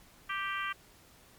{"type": "harmonic tone", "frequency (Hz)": 392, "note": "G4", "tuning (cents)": 0, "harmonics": [3, 4, 5, 6, 7, 8], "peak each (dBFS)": [-36, -38, -40, -42, -43, -44], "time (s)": [0.29, 0.73], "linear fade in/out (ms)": 10, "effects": ["pink hiss -59 dBFS RMS until 1.38 s", "MP3 96 kbps"]}